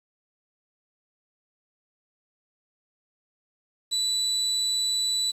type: tone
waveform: 35% pulse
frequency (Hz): 3963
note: B7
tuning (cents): +5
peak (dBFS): -21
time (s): 3.91-5.32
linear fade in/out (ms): 20
effects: resampled to 32000 Hz + 8-bit